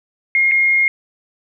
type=tone with dropouts; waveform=sine; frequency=2139 Hz; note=C7; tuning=38 cents sharp; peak=-11 dBFS; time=0.35-0.88 s; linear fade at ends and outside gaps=1 ms; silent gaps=0.513-0.518 s; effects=none

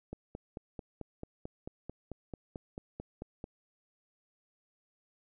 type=click train; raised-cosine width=2 ms; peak=-27 dBFS; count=16; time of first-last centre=0.13-3.441 s; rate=4.53 Hz; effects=none

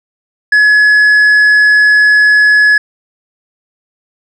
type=tone with tanh clipping; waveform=sine; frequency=1696 Hz; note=G#6; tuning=36 cents sharp; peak=-5 dBFS; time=0.52-2.78 s; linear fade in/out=5 ms; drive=4 dB; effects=none

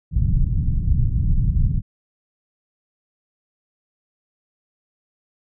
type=low-pass noise; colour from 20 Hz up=pink; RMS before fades=-18 dBFS; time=0.11-1.82 s; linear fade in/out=50 ms; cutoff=150 Hz; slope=24 dB/octave; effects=none

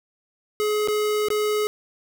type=tone with dropouts; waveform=square; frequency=422.6 Hz; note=G#4; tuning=30 cents sharp; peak=-21 dBFS; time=0.6-1.67 s; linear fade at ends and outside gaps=0 ms; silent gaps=0.875-0.884 / 1.285-1.303 s; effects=none

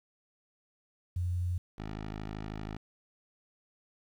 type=tone pair in turn; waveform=sine / 10% pulse; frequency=88.8 / 52.8 Hz; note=F2 / G#1; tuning=+29 / +29 cents; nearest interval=major sixth; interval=900 cents; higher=first; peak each=-29 / -30 dBFS; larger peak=first; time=1.16-1.58 / 1.78-2.77 s; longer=second; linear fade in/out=5 ms; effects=low-pass 4000 Hz 12 dB/octave + 10-bit

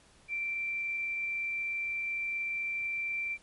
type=tone; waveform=sine; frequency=2349 Hz; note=D7; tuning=in tune; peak=-31 dBFS; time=0.28-3.38 s; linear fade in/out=50 ms; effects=pink hiss -61 dBFS RMS until 3.42 s + MP3 48 kbps

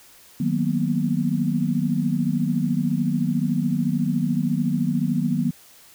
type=chord; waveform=sine; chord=B major seventh; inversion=first; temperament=equal; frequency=155.56 / 185 / 233.1 / 246.9 Hz; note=D#3 / F#3 / A#3 / B3; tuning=0 / 0 / 0 / 0 cents; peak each=-25 dBFS; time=0.4-5.51 s; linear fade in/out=5 ms; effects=white hiss -50 dBFS RMS until 5.94 s

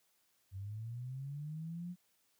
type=linear sweep; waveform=sine; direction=up; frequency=92.7 to 181 Hz; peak=-40 dBFS; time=0.51-1.96 s; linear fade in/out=50 ms; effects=white hiss -75 dBFS RMS until 2.39 s + high-pass 60 Hz 12 dB/octave

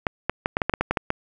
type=clicks; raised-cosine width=0.5 ms; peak=-6 dBFS; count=11; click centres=0.068 / 0.296 / 0.459 / 0.569 / 0.618 / 0.696 / 0.738 / 0.81 / 0.91 / 0.972 / 1.104 s; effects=none

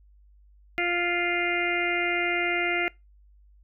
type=harmonic tone; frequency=349.2 Hz; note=F4; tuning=in tune; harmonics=1 / 2 / 4 / 5 / 6 / 7 / 8; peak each=-30 / -32 / -33 / -38 / -27 / -32 / -36 dBFS; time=0.78-2.88 s; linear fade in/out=0 ms; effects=noise-tail reverb RT60 0.2 s tail -22 dB re dry + added 50 Hz sine -53 dBFS peak until 3.63 s

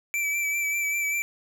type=tone with vibrato; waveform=square; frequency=2321 Hz; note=D7; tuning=21 cents flat; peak=-25 dBFS; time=0.14-1.22 s; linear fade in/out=0 ms; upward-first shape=sine; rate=5.1 Hz; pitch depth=26 cents each way; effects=none

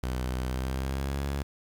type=tone with pitch glide; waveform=sawtooth; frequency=63.2 to 69.72 Hz; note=B1 to C#2; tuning=+41 to +11 cents; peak=-25 dBFS; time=0.03-1.43 s; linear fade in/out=5 ms; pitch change=+170 cents; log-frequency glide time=0.43-1.23 s; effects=9-bit

